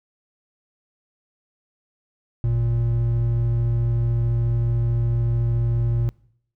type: tone pair together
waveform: triangle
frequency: 51.91 / 116.54 Hz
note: G#1 / A#2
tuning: 0 / 0 cents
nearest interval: octave + major second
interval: 1400 cents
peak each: -24 / -17 dBFS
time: 2.44-6.09 s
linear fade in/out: 0 ms
effects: noise-tail reverb RT60 0.7 s tail -24 dB re dry